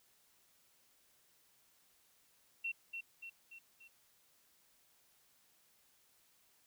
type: tone with echo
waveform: sine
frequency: 2718 Hz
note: F7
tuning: 48 cents flat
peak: -36 dBFS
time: 2.64-2.72 s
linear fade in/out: 10 ms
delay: 290 ms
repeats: 4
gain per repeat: -5 dB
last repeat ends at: 3.88 s
effects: white hiss -71 dBFS RMS until 6.66 s

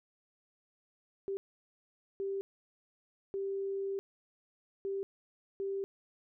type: tone bursts at uneven times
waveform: sine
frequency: 392 Hz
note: G4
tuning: in tune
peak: -33 dBFS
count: 5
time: 1.28-1.37 / 2.2-2.41 / 3.34-3.99 / 4.85-5.03 / 5.6-5.84 s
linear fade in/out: 0 ms
effects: none

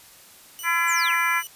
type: tone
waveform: 5% pulse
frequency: 2960 Hz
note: F#7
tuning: in tune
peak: -25 dBFS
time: 0.59-1.47 s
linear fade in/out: 0 ms
type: harmonic tone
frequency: 338 Hz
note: E4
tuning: 43 cents sharp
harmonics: 3 / 4 / 5 / 6 / 7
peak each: -26 / -26 / -26 / -26 / -26 dBFS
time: 0.63-1.43 s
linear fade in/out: 50 ms
type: linear sweep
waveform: sine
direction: down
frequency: 7902 to 1496 Hz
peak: -27 dBFS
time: 0.87-1.16 s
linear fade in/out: 20 ms
effects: white hiss -49 dBFS RMS until 1.55 s + resampled to 32000 Hz

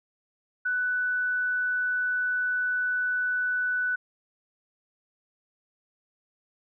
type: tone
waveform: sine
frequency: 1490 Hz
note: F#6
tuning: 12 cents sharp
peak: -24 dBFS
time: 0.65-3.96 s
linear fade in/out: 10 ms
effects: none

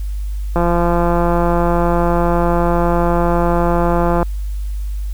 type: click train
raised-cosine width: 1 ms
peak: -3 dBFS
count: 632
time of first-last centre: 0.56-4.229 s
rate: 172 Hz
effects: added 50 Hz sine -19 dBFS peak until 5.13 s + white hiss -47 dBFS RMS until 5.13 s

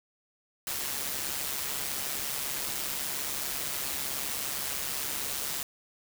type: noise with amplitude modulation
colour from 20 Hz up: white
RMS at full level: -31 dBFS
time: 0.67-5.63 s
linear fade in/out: 2 ms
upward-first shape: sine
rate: 139 Hz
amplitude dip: 55%
effects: none

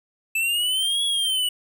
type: linear two-way sweep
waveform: square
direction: up then down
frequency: 2627 to 3367 to 2928 Hz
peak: -21 dBFS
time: 0.35-1.49 s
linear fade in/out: 5 ms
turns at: 1.04 s
effects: none

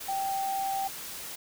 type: tone in noise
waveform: sine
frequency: 780 Hz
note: G5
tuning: 9 cents flat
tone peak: -28 dBFS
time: 0.08-0.88 s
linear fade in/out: 10 ms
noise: white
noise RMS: -40 dBFS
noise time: 0-1.36 s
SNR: +9 dB
effects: none

